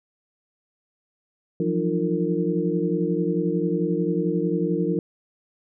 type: tone cluster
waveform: sine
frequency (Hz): 169.6 / 180.8 / 303 / 347.6 / 457.7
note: E3 / F#3 / D#4 / F4 / A#4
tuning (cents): +50 / -40 / -46 / -8 / -32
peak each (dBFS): -27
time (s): 1.6-4.99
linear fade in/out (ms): 2
effects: none